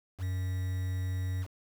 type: tone with quantisation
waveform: triangle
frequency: 92.5 Hz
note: F#2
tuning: in tune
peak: -28 dBFS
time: 0.18-1.47 s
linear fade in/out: 50 ms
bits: 8
effects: none